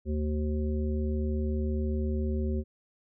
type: harmonic tone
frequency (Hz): 75.6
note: D#2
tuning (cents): -49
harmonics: 1 / 3 / 5 / 7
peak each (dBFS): -28 / -33 / -36 / -43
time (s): 0.05-2.64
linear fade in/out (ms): 50
effects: none